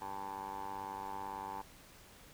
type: tone with band-pass filter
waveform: 15% pulse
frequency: 98 Hz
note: G2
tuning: in tune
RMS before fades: -43 dBFS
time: 0.01-1.62 s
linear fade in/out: 10 ms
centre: 860 Hz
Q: 5.7
effects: pink hiss -58 dBFS RMS until 2.33 s